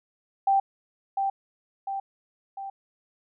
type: tone with echo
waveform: sine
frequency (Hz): 784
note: G5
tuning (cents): 0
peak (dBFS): -18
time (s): 0.47-0.6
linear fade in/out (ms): 5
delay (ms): 700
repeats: 3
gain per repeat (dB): -5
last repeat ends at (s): 2.7
effects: none